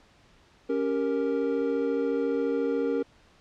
triangle chord, G diminished, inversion second, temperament equal, 277.2 / 392 / 466.2 Hz, Db4 / G4 / Bb4, 0 / 0 / 0 cents, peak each -27 / -30 / -25 dBFS, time 0.69-3.03 s, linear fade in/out 10 ms, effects pink hiss -59 dBFS RMS until 3.4 s + low-pass 5000 Hz 12 dB/octave

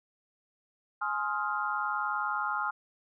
sine chord, F minor seventh, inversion first, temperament just, 838.1 / 1047.7 / 1257.2 / 1396.9 Hz, Ab5 / C6 / Eb6 / F6, +16 / +2 / +18 / 0 cents, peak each -35 / -36 / -34 / -33 dBFS, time 1.01-2.71 s, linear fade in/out 10 ms, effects none

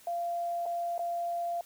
sine tone with dropouts, 690 Hz, F5, 21 cents flat, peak -30 dBFS, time 0.07-1.61 s, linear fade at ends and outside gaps 2 ms, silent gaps 0.657-0.662 / 0.98-0.992 s, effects white hiss -57 dBFS RMS until 1.65 s

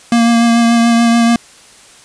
square tone with vibrato, 233.1 Hz, A#3, in tune, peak -8 dBFS, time 0.12-1.36 s, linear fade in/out 2 ms, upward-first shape triangle, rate 6.9 Hz, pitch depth 20 cents each way, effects white hiss -41 dBFS RMS until 2.04 s + resampled to 22050 Hz

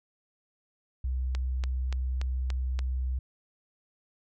sine tone, 63.9 Hz, C2, 40 cents flat, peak -27 dBFS, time 1.04-3.19 s, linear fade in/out 5 ms
click train, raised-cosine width 0.2 ms, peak -20 dBFS, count 6, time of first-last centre 1.35-2.791 s, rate 3.47 Hz
effects none

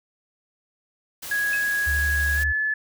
white noise, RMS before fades -35 dBFS, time 1.22-2.44 s, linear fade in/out 10 ms
sine tone with pitch glide, 1661.2 to 1726.7 Hz, G#6 to A6, 0 to -33 cents, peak -21 dBFS, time 1.31-2.74 s, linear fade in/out 5 ms, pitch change +67 cents, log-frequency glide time 2.36-2.41 s
sine tone with exponential decay, 2563 Hz, E7, 49 cents flat, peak -26 dBFS, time 1.53-1.69 s, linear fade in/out 2 ms, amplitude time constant 33 ms
sine tone with vibrato, 72.6 Hz, D2, 19 cents flat, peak -24 dBFS, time 1.86-2.53 s, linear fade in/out 20 ms, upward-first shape square, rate 12 Hz, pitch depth 18 cents each way
effects none

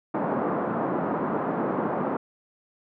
pink band-pass noise, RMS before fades -27 dBFS, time 0.14-2.17 s, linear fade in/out 5 ms, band 180 to 1200 Hz, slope 24 dB/octave, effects none

